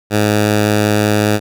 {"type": "tone", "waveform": "10% pulse", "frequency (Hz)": 105.3, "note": "G#2", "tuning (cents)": 24, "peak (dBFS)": -3, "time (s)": [0.1, 1.4], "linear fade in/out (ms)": 50, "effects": []}